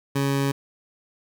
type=tone; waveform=20% pulse; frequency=138.59 Hz; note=C#3; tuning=in tune; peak=-16 dBFS; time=0.15-0.52 s; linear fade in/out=10 ms; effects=none